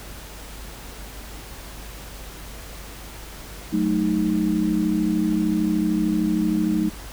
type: chord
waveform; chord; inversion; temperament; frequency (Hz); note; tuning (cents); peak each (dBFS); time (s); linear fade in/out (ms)
sine; D# diminished; first; equal with one note detuned; 185 / 218.2 / 311.1; F#3 / A3 / D#4; 0 / -14 / 0; -24 / -23 / -22; 3.72-6.9; 20
effects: added 50 Hz sine -39 dBFS peak until 7.12 s + pink hiss -40 dBFS RMS until 7.12 s